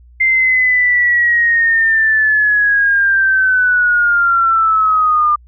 sine linear sweep, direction down, 2093 to 1197 Hz, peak -9 dBFS, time 0.2-5.36 s, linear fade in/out 10 ms, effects added 60 Hz sine -40 dBFS peak until 5.47 s

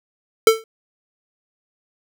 square tone with exponential decay, 445.7 Hz, A4, 22 cents sharp, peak -5 dBFS, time 0.47-0.64 s, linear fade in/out 2 ms, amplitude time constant 35 ms, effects none

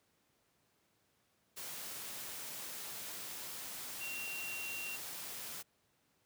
sine tone in noise, 2749 Hz, F7, 28 cents flat, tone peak -41 dBFS, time 4-4.97 s, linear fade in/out 20 ms, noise white, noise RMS -45 dBFS, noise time 1.56-5.63 s, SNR +1 dB, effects pink hiss -75 dBFS RMS until 6.25 s + high-pass 100 Hz 12 dB/octave

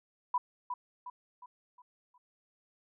sine tone with echo, 987.8 Hz, B5, in tune, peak -26 dBFS, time 0.34-0.38 s, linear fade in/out 5 ms, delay 360 ms, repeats 5, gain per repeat -7 dB, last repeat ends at 2.18 s, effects none

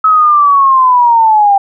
sine linear sweep, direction down, 1290 to 784 Hz, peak -4 dBFS, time 0.04-1.58 s, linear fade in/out 5 ms, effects none

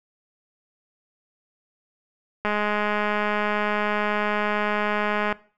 click train, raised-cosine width 0.5 ms, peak -10 dBFS, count 602, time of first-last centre 2.45-5.326 s, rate 209 Hz, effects noise-tail reverb RT60 0.4 s tail -19 dB re dry

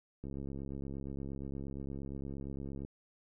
click train, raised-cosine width 3 ms, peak -30 dBFS, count 180, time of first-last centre 0.24-2.849 s, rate 68.6 Hz, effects none

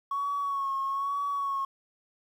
triangle tone with vibrato, 1108.7 Hz, C#6, in tune, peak -24 dBFS, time 0.11-1.65 s, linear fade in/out 5 ms, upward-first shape sine, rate 1.1 Hz, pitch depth 39 cents each way, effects tanh soft clip ceiling -25 dBFS + 10-bit

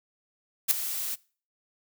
blue noise with ADSR envelope, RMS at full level -18 dBFS, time 0.68-1.16 s, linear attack 31 ms, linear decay 4 ms, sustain -14 dB, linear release 24 ms, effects noise-tail reverb RT60 0.4 s tail -23 dB re dry

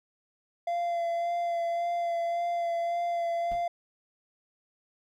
triangle tone with vibrato, 686 Hz, F5, 31 cents flat, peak -25 dBFS, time 0.67-3.68 s, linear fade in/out 5 ms, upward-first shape sine, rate 1.8 Hz, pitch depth 17 cents each way
brown noise with exponential decay, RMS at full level -37 dBFS, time 3.51-3.68 s, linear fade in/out 5 ms, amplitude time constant 35 ms
effects none

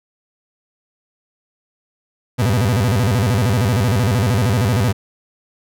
35% pulse tone with vibrato, 110 Hz, A2, in tune, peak -12 dBFS, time 2.38-4.93 s, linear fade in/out 20 ms, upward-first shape square, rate 13 Hz, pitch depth 220 cents each way, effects none

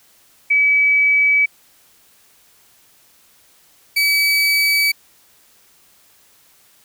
sine / 30% pulse tone pair in turn, 2287 / 2287 Hz, D7 / D7, -47 / -47 cents, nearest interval unison, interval 0 cents, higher neither, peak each -11 dBFS, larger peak neither, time 0.5-1.46 / 3.96-4.92 s, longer neither, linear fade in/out 10 ms, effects white hiss -53 dBFS RMS until 6.84 s

